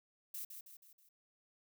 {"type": "noise with echo", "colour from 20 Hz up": "violet", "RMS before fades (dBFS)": -44, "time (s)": [0.34, 0.45], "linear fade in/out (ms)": 5, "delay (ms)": 160, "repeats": 4, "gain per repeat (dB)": -6, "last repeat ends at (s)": 1.09, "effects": []}